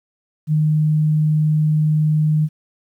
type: tone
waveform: sine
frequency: 153.6 Hz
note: D#3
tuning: 22 cents flat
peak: -13 dBFS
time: 0.47-2.49 s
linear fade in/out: 50 ms
effects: 9-bit